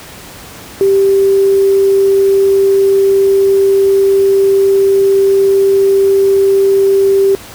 sine tone with quantisation, 391.5 Hz, G4, 2 cents flat, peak -6 dBFS, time 0.81-7.35 s, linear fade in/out 0 ms, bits 5, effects pink hiss -32 dBFS RMS until 7.54 s + high-pass 60 Hz 12 dB/octave

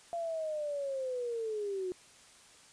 sine linear sweep, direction down, 687 to 360 Hz, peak -33 dBFS, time 0.13-1.92 s, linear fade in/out 0 ms, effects white hiss -58 dBFS RMS until 2.72 s + resampled to 22050 Hz

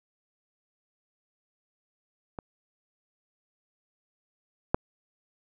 clicks, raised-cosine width 1 ms, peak -22 / -7 dBFS, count 2, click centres 2.388 / 4.745 s, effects none

